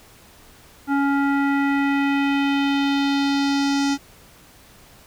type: tone with low-pass filter sweep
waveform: square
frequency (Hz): 279.4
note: C#4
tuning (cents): +14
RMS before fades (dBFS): -20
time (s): 0.87-3.98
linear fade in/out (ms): 50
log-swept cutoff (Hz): 1300 to 6100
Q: 2.1
effects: pink hiss -49 dBFS RMS until 5.06 s